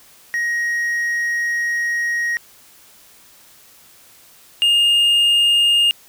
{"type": "tone pair in turn", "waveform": "triangle", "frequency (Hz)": [1884, 2830], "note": ["A#6", "F7"], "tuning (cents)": [18, 22], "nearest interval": "perfect fifth", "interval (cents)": 704, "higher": "second", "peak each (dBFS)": [-16, -10], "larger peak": "second", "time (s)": [[0.34, 2.37], [4.62, 5.91]], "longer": "first", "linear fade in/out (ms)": 0, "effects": ["white hiss -48 dBFS RMS until 6.08 s"]}